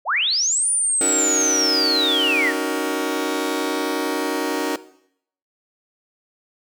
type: linear two-way sweep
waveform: sine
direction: up then down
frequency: 494 to 9490 to 1727 Hz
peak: -17 dBFS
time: 0.05-2.53 s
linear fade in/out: 50 ms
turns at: 0.69 s
type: chord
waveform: sawtooth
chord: D# minor seventh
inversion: third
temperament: just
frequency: 280 / 311.1 / 373.4 / 466.7 Hz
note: C#4 / D#4 / F#4 / A#4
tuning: +18 / 0 / +16 / +2 cents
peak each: -23 dBFS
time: 1.01-4.76 s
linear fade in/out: 2 ms
effects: noise-tail reverb RT60 0.7 s tail -17 dB re dry